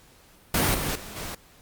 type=noise with level steps; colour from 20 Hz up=pink; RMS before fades=-22 / -28 / -40 / -35 dBFS; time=0.54-1.35 s; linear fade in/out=5 ms; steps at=0.74 / 0.95 / 1.16 s; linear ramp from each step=5 ms; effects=pink hiss -55 dBFS RMS until 1.61 s + Opus 48 kbps